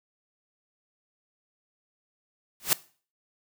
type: noise with exponential growth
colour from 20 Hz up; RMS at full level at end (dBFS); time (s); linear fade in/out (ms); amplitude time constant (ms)
white; -18; 2.6-2.73; 0; 27
effects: noise-tail reverb RT60 0.4 s tail -19 dB re dry